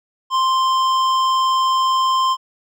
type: tone with hard clipping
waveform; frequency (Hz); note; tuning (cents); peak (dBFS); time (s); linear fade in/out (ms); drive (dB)
sine; 1046.5; C6; 0; -16; 0.3-2.37; 50; 11
effects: none